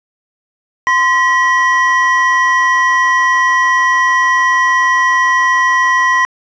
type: tone pair together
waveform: triangle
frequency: 1033.8 / 1927 Hz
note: C6 / B6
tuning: -21 / -43 cents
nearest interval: major seventh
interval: 1078 cents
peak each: -10 dBFS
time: 0.87-6.25 s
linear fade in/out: 0 ms
effects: resampled to 16000 Hz + 7-bit